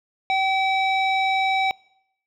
square tone with low-pass filter, 767 Hz, G5, 38 cents flat, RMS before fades -21 dBFS, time 0.3-1.71 s, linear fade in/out 0 ms, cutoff 3100 Hz, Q 4.6, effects noise-tail reverb RT60 0.8 s tail -25 dB re dry

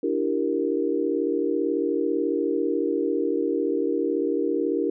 sine chord, E half-diminished seventh, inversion third, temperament equal with one note detuned, 293.7 / 334 / 392 / 466.2 Hz, D4 / E4 / G4 / Bb4, 0 / +23 / 0 / 0 cents, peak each -27 dBFS, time 0.03-4.9 s, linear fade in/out 5 ms, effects none

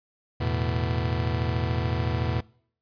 40% pulse chord, E suspended fourth, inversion none, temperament just, 82.41 / 109.88 / 123.61 Hz, E2 / A2 / B2, 0 / -2 / +2 cents, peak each -28 dBFS, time 0.4-2.41 s, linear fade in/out 10 ms, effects noise-tail reverb RT60 0.6 s tail -24 dB re dry + resampled to 11025 Hz

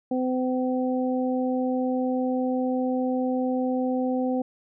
harmonic tone, 255.1 Hz, C4, 44 cents flat, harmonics 1 / 2 / 3, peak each -24 / -28 / -33 dBFS, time 0.11-4.42 s, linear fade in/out 5 ms, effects none

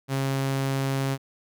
sawtooth tone, 135.6 Hz, C#3, 38 cents flat, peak -20 dBFS, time 0.08-1.18 s, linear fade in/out 50 ms, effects none

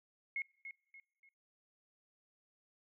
sine tone with echo, 2168 Hz, C#7, 39 cents flat, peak -35 dBFS, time 0.36-0.42 s, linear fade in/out 2 ms, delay 290 ms, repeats 3, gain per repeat -9 dB, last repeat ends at 1.29 s, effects noise-tail reverb RT60 0.9 s tail -26 dB re dry

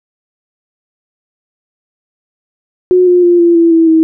sine tone with pitch steps, 364 / 356.5 / 349.2 / 342 / 334.9 / 328.1 / 321.3 Hz, F#4 / F4 / F4 / F4 / E4 / E4 / E4, -28 / +36 / 0 / -36 / +27 / -8 / -44 cents, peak -4 dBFS, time 2.91-4.03 s, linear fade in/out 0 ms, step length 160 ms, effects none

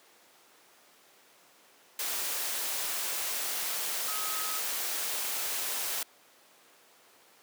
sine tone in noise, 1269 Hz, D#6, 34 cents sharp, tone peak -39 dBFS, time 4.08-4.59 s, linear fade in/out 2 ms, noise white, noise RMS -33 dBFS, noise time 1.99-6.03 s, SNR -9 dB, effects pink hiss -59 dBFS RMS until 7.42 s + high-pass 400 Hz 12 dB/octave

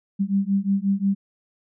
sine beating tone pair, 194.4 / 200 Hz, G3 / G3, -14 / +35 cents, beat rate 5.6 Hz, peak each -22 dBFS, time 0.19-1.15 s, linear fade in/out 20 ms, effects none

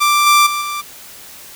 sawtooth tone with level steps, 1178 Hz, D6, 5 cents sharp, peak -7 / -4 / -14 / -17 dBFS, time 0-0.82 s, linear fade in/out 20 ms, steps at 0.26 / 0.46 / 0.61 s, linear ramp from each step 10 ms, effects white hiss -37 dBFS RMS until 1.55 s

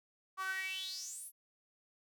sawtooth tone with high-pass filter sweep, 379.1 Hz, F#4, 42 cents sharp, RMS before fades -41 dBFS, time 0.37-1.32 s, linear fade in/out 50 ms, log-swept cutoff 1100 to 12000 Hz, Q 8.2, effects none

